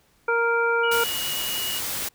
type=harmonic tone; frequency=466.2 Hz; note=A#4; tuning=in tune; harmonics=1 / 2 / 3 / 5; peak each=-23 / -27 / -22 / -33 dBFS; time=0.28-1.04 s; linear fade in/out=5 ms
type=tone with vibrato; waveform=sine; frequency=2902 Hz; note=F#7; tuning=34 cents flat; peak=-29 dBFS; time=0.83-1.79 s; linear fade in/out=10 ms; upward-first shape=sine; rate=9.5 Hz; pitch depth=14 cents each way
type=noise; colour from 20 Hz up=white; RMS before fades=-29 dBFS; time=0.91-2.09 s; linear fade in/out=10 ms
effects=pink hiss -62 dBFS RMS until 2.14 s